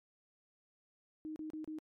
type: tone bursts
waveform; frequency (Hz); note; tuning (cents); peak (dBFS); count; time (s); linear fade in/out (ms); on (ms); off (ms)
sine; 311.1; D#4; 0; -40; 4; 1.25-1.786; 0; 110; 32
effects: MP3 64 kbps